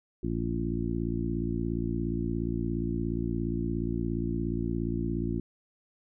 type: harmonic tone with a mistuned harmonic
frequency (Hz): 57.1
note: A#1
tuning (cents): -35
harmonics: 1 / 2 / 3 / 4 / 5 / 6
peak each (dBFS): -35 / -35 / -35 / -35 / -35 / -35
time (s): 0.23-5.4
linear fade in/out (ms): 5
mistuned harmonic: 1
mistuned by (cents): -41
effects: none

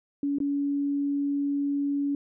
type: tone with dropouts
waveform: sine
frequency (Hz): 283.4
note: C#4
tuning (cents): +38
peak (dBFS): -24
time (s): 0.23-2.15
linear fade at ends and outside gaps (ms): 2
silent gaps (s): 0.385-0.402
effects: none

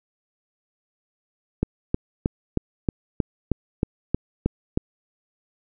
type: click train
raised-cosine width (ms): 3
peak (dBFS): -7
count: 11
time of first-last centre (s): 1.63-4.775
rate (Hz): 3.18
effects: none

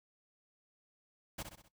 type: noise with echo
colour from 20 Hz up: pink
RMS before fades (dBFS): -41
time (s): 1.38-1.43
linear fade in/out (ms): 10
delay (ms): 64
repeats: 4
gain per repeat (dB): -6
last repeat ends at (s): 1.686
effects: noise-tail reverb RT60 0.1 s tail -17 dB re dry

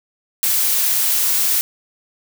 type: noise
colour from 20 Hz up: blue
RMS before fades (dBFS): -17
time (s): 0.43-1.61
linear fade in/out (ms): 0
effects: none

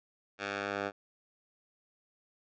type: tone with band-pass filter sweep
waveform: 10% pulse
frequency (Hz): 100.4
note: G2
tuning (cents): +42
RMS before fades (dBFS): -36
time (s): 0.38-0.92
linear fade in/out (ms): 50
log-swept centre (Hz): 2100 to 990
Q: 0.86
effects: resampled to 16000 Hz

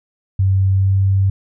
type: tone with pitch glide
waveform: sine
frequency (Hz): 96 to 96.95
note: G2 to G2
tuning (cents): -36 to -19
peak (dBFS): -11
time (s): 0.39-1.3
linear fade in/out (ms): 5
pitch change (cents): +17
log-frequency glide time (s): 0.72-0.95
effects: none

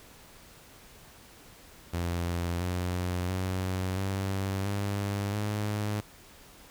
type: tone with pitch steps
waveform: sawtooth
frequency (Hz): 86.4 / 89.76 / 93.25 / 96.87 / 100.63 / 104.54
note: F2 / F2 / F#2 / G2 / G2 / G#2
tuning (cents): -18 / +48 / +14 / -20 / +46 / +12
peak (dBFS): -25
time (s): 1.93-6.01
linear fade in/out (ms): 10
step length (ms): 680
effects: pink hiss -53 dBFS RMS until 6.7 s

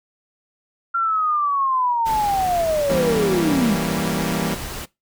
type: linear sweep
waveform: sine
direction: down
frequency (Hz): 1379 to 194.6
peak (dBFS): -17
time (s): 0.94-3.75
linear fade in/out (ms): 10
type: noise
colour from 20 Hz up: pink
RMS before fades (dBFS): -31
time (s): 2.05-4.86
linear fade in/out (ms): 20
type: chord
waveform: sawtooth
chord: E diminished seventh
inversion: none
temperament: equal with one note detuned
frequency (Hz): 164.81 / 196 / 233.1 / 276.2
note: E3 / G3 / Bb3 / Db4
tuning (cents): 0 / 0 / 0 / -6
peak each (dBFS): -21 / -22 / -22 / -27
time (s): 2.89-4.55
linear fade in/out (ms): 10
effects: noise-tail reverb RT60 0.2 s tail -21 dB re dry

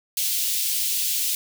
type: high-pass noise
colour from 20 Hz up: white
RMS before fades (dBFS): -24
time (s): 0.17-1.35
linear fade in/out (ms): 2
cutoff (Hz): 2800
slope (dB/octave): 24
effects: none

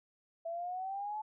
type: exponential sweep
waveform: sine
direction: up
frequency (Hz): 659.3 to 867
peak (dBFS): -36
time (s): 0.45-1.22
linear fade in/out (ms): 10
effects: none

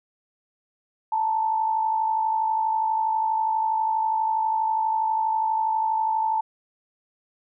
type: tone pair together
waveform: sine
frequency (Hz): 880 / 932.3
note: A5 / A#5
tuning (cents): 0 / 0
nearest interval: minor second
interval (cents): 100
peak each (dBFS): -21 / -30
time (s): 1.12-6.41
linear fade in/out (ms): 5
effects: none

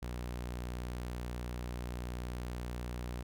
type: tone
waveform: sawtooth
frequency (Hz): 60.7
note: B1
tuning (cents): -29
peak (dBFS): -34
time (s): 0.02-3.23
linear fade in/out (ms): 10
effects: none

